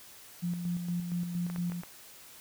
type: tone with tremolo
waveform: sine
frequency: 174.61 Hz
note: F3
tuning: in tune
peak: -29 dBFS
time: 0.42-1.82 s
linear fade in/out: 20 ms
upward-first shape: square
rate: 4.3 Hz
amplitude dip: 45%
type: clicks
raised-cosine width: 0.5 ms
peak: -28 dBFS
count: 4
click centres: 1.5 / 1.561 / 1.72 / 1.835 s
effects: white hiss -52 dBFS RMS until 2.4 s